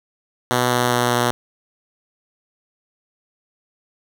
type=tone with pitch steps; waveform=5% pulse; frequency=123.47 / 122.69 / 121.91 / 121.14 Hz; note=B2 / B2 / B2 / B2; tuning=0 / -11 / -22 / -33 cents; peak=-5 dBFS; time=0.51-1.31 s; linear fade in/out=0 ms; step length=200 ms; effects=none